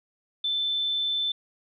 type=tone; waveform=sine; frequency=3530 Hz; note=A7; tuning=5 cents sharp; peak=-24 dBFS; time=0.44-1.32 s; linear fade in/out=5 ms; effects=none

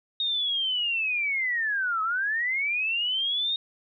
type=linear two-way sweep; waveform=sine; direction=down then up; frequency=3729 to 1267 to 3729 Hz; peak=-24 dBFS; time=0.2-3.56 s; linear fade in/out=2 ms; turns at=2.02 s; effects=none

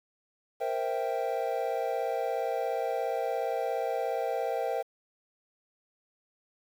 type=chord; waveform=triangle; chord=C dominant seventh; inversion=third; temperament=equal; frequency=466.2 / 523.3 / 659.3 / 784 Hz; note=Bb4 / C5 / E5 / G5; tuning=0 / 0 / 0 / 0 cents; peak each=-32 dBFS; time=0.6-4.83 s; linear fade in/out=20 ms; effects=9-bit

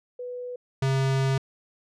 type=tone pair in turn; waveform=sine / square; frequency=493.9 / 134.34 Hz; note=B4 / C3; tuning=0 / +46 cents; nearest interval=octave + major seventh; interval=2254 cents; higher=first; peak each=-32 / -22 dBFS; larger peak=second; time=0.19-0.56 / 0.82-1.38 s; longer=second; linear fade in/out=5 ms; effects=low-pass 7000 Hz 12 dB/octave

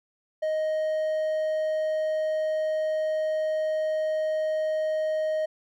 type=tone; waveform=triangle; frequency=624 Hz; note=D#5; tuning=5 cents sharp; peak=-22 dBFS; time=0.42-5.46 s; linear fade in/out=10 ms; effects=none

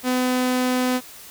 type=tone; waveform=sawtooth; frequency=252.6 Hz; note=B3; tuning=39 cents sharp; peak=-15 dBFS; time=0.03-1.01 s; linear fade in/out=50 ms; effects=white hiss -42 dBFS RMS until 1.3 s

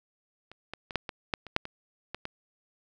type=clicks; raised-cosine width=0.3 ms; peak=-30 / -21 / -23 / -10 / -19 / -11 / -27 / -7 / -22 / -19 / -19 dBFS; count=11; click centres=0.516 / 0.736 / 0.908 / 0.957 / 1.092 / 1.338 / 1.467 / 1.564 / 1.654 / 2.146 / 2.254 s; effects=none

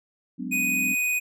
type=chord; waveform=sine; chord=G# half-diminished seventh; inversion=third; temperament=equal with one note detuned; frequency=185 / 207.7 / 252.4 / 293.7 Hz; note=F#3 / G#3 / B3 / D4; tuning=0 / 0 / +38 / 0 cents; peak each=-35 / -38 / -32 / -37 dBFS; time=0.38-0.95 s; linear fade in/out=20 ms
type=tone; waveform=square; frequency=2489 Hz; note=D#7; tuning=in tune; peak=-23 dBFS; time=0.51-1.2 s; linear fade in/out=20 ms
effects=none

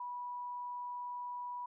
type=tone; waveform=sine; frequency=979 Hz; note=B5; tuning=15 cents flat; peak=-39 dBFS; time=0-1.66 s; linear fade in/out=5 ms; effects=none

